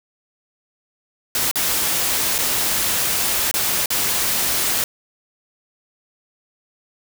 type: noise with dropouts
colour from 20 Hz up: white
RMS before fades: -20 dBFS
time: 1.35-4.84 s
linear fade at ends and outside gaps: 1 ms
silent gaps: 1.513-1.557 / 2.381-2.387 / 3.513-3.54 / 3.859-3.904 s
effects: none